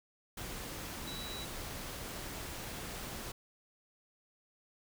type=tone in noise; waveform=sine; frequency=3919 Hz; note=B7; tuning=14 cents flat; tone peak=-44 dBFS; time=1.07-1.45 s; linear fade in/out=5 ms; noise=pink; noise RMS=-43 dBFS; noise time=0.37-3.32 s; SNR=-4 dB; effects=none